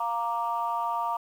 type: chord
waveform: sine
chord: Bb major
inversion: second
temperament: equal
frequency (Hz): 698.5 / 932.3 / 1174.7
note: F5 / Bb5 / D6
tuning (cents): 0 / 0 / 0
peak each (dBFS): -32 / -28 / -31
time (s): 0-1.17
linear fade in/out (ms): 5
effects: tanh soft clip ceiling -18 dBFS + 9-bit